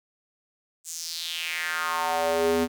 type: tone with high-pass filter sweep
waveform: square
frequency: 82.9 Hz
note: E2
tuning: 10 cents sharp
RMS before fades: -27 dBFS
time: 0.84-2.68 s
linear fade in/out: 50 ms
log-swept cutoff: 7700 to 280 Hz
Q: 3.5
effects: none